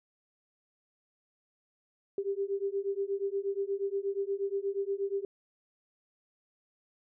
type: beating tone pair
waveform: sine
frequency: 391.8 / 400.2 Hz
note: G4 / G4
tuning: -1 / +36 cents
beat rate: 8.4 Hz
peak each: -33 / -33 dBFS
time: 2.18-5.25 s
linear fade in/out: 2 ms
effects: none